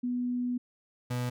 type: tone pair in turn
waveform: sine / 35% pulse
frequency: 246.2 / 123.56 Hz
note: B3 / B2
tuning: -5 / +1 cents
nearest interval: octave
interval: 1194 cents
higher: first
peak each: -28 dBFS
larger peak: neither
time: 0.03-0.58 / 1.1-1.3 s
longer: first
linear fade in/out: 10 ms
effects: none